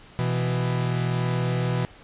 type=tone pair together; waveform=45% pulse; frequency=123.83 / 164.81 Hz; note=B2 / E3; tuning=+5 / 0 cents; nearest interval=perfect fourth; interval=495 cents; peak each=-24 / -27 dBFS; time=0.19-1.85 s; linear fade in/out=0 ms; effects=pink hiss -49 dBFS RMS until 2.03 s + resampled to 8000 Hz